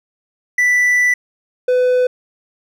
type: tone pair in turn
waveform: triangle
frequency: 1975.5 / 501.5 Hz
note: B6 / B4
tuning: 0 / +26 cents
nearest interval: 2 octaves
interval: 2374 cents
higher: first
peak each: -9 dBFS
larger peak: neither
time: 0.58-1.14 / 1.68-2.07 s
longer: first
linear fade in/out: 5 ms
effects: none